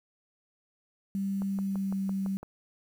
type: tone with pitch glide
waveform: sine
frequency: 196 to 193.86 Hz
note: G3 to G3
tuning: 0 to -19 cents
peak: -28 dBFS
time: 1.15-2.37 s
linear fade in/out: 0 ms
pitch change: -19 cents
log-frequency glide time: 1.49-1.98 s
type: click train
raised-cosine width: 1 ms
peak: -28 dBFS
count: 7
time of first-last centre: 1.42-2.43 s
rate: 5.94 Hz
effects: 9-bit